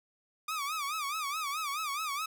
sawtooth tone with vibrato, 1198 Hz, D6, 34 cents sharp, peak -29 dBFS, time 0.48-2.26 s, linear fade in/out 5 ms, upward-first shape sine, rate 4.7 Hz, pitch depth 140 cents each way, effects none

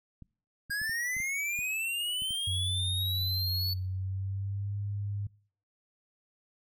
clicks, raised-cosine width 5 ms, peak -35 dBFS, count 9, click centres 0.223 / 0.698 / 0.816 / 0.895 / 1.167 / 1.202 / 1.59 / 2.221 / 2.307 s
square linear sweep, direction up, 1612 to 4468 Hz, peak -31 dBFS, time 0.7-3.74 s, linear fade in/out 10 ms
sine tone with pitch glide, 92.5 to 101.46 Hz, F#2 to G#2, 0 to -40 cents, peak -31 dBFS, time 2.47-5.27 s, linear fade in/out 5 ms, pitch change +160 cents, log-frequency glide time 3.78-4.76 s
effects noise-tail reverb RT60 0.5 s tail -24 dB re dry

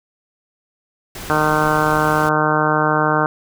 pink noise, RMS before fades -31 dBFS, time 1.15-2.29 s, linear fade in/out 2 ms
harmonic tone, 153.2 Hz, D#3, 27 cents flat, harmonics 1 / 2 / 3 / 4 / 5 / 6 / 7 / 8 / 9 / 10, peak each -23 / -23 / -23 / -23 / -23 / -23 / -23 / -23 / -23 / -23 dBFS, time 1.3-3.26 s, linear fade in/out 0 ms
effects none

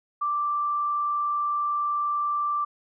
sine tone with frequency modulation, 1174.7 Hz, D6, in tune, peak -23 dBFS, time 0.21-2.65 s, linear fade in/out 10 ms, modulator 31.2 Hz, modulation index 0.21, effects none

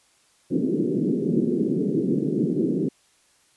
white band-pass noise, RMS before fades -23 dBFS, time 0.5-2.89 s, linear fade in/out 10 ms, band 150 to 400 Hz, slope 48 dB/octave, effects white hiss -61 dBFS RMS until 3.56 s + resampled to 24000 Hz

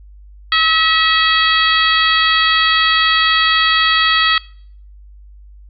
harmonic tone with a mistuned harmonic, 644 Hz, E5, 41 cents flat, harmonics 2 / 3 / 4 / 5 / 6 / 7, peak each -16 / -16 / -22 / -16 / -21 / -21 dBFS, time 0.52-4.38 s, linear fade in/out 2 ms, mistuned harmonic 5, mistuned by +34 cents, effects noise-tail reverb RT60 0.6 s tail -24 dB re dry + added 50 Hz sine -37 dBFS peak until 5.69 s

